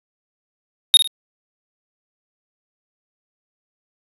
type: tone with echo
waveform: square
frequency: 3723 Hz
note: A#7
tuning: 3 cents flat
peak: -5 dBFS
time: 0.94-0.97 s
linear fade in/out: 0 ms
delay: 52 ms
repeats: 2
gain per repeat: -10 dB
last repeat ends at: 1.074 s
effects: resampled to 32000 Hz